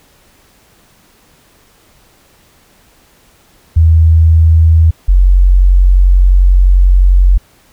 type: tone pair in turn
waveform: sine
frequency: 81 / 45.71 Hz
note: E2 / F#1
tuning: -30 / -20 cents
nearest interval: minor seventh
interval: 990 cents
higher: first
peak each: -3 dBFS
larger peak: neither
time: 3.76-4.91 / 5.08-7.38 s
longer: second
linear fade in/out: 10 ms
effects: pink hiss -48 dBFS RMS until 7.72 s

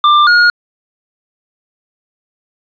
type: tone pair in turn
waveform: square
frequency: 1188 / 1434.2 Hz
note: D6 / F6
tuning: +20 / +46 cents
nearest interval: minor third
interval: 326 cents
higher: second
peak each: -6 dBFS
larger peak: neither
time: 0.04-0.27 / 0.27-0.5 s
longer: neither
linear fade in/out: 2 ms
effects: resampled to 11025 Hz + 7-bit

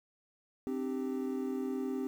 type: chord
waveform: triangle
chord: C suspended second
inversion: none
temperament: equal with one note detuned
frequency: 261.6 / 301.1 / 392 Hz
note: C4 / D4 / G4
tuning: 0 / +43 / 0 cents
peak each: -33 / -39 / -36 dBFS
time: 0.67-2.07 s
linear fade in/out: 0 ms
effects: 10-bit

